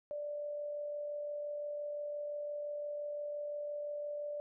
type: tone with amplitude modulation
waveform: sine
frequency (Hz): 587.3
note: D5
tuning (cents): 0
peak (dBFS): -36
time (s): 0.11-4.4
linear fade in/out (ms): 0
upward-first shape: sine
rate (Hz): 45.8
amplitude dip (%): 30
effects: none